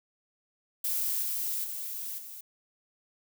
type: noise with level steps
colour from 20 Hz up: violet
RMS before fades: -30 / -32 / -37 / -44 dBFS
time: 0.84-2.41 s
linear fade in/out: 5 ms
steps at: 1.22 / 1.64 / 2.18 s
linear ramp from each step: 5 ms
effects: none